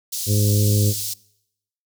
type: high-pass noise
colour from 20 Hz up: pink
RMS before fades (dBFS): -27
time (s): 0.12-1.14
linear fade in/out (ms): 10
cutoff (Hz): 4500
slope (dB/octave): 24
type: harmonic tone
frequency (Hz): 103.83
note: G#2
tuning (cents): 0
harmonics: 1 / 2 / 3 / 4 / 5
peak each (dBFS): -16 / -26 / -30 / -29 / -33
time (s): 0.26-0.94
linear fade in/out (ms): 50
effects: noise-tail reverb RT60 0.8 s tail -23 dB re dry